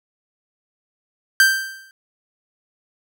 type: tone with exponential decay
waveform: 45% pulse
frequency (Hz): 1568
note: G6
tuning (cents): 0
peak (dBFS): -8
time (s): 1.4-1.91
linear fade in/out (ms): 1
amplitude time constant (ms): 110
effects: none